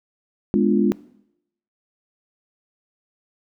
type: chord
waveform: sine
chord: G# diminished seventh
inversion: none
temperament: equal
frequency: 207.7 / 246.9 / 293.7 / 349.2 Hz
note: G#3 / B3 / D4 / F4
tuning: 0 / 0 / 0 / 0 cents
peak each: -18 / -22 / -22 / -21 dBFS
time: 0.54-0.92 s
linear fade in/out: 0 ms
effects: noise-tail reverb RT60 0.8 s tail -21 dB re dry